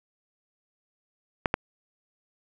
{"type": "clicks", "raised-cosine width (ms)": 0.5, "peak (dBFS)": -7, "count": 2, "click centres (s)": [1.458, 1.541], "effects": []}